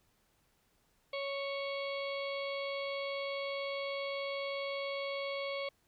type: harmonic tone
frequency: 554.4 Hz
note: C#5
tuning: in tune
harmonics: 1 / 2 / 4 / 5 / 6 / 7 / 8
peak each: -37 / -45 / -42 / -53 / -47 / -55 / -50 dBFS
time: 1.13-5.69 s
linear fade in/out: 5 ms
effects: pink hiss -73 dBFS RMS until 5.87 s